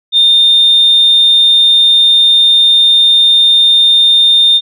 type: tone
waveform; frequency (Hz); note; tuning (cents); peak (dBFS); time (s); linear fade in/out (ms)
sine; 3630; A#7; -47; -3; 0.12-4.61; 50
effects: tanh soft clip ceiling 0 dBFS